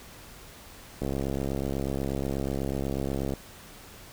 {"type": "click train", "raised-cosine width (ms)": 2, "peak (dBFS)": -17, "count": 159, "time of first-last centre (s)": [1.02, 3.337], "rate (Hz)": 68.2, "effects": ["pink hiss -48 dBFS RMS until 4.12 s"]}